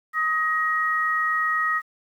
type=tone pair together; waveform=sine; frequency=1260.1 / 1888 Hz; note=D#6 / A#6; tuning=+22 / +22 cents; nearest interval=perfect fifth; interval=700 cents; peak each=-23 dBFS; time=0.13-1.82 s; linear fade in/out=50 ms; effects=9-bit